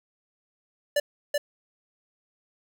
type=tone with echo; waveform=square; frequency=583 Hz; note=D5; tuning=13 cents flat; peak=-21 dBFS; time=0.96-1 s; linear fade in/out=5 ms; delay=380 ms; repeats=1; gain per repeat=-2 dB; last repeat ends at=1.38 s; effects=none